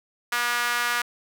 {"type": "tone with high-pass filter", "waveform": "sawtooth", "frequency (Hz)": 240.5, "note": "B3", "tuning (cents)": -46, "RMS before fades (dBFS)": -25, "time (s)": [0.32, 1.02], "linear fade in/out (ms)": 5, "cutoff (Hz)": 1400, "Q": 2.1, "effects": []}